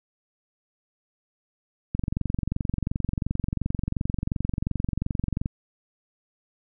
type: click train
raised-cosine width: 5 ms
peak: -13 dBFS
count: 81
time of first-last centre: 1.95-5.459 s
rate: 22.8 Hz
effects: none